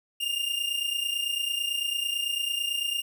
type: tone pair together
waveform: 45% pulse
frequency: 2794 / 2823 Hz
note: F7 / F7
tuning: 0 / +18 cents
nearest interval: unison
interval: 18 cents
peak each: -31 / -29 dBFS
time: 0.2-3.02 s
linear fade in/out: 10 ms
effects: none